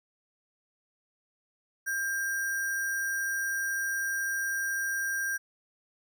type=tone with sample-and-hold; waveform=sine; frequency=1594 Hz; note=G6; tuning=28 cents sharp; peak=-28 dBFS; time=1.86-5.38 s; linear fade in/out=20 ms; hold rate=7350 Hz; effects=none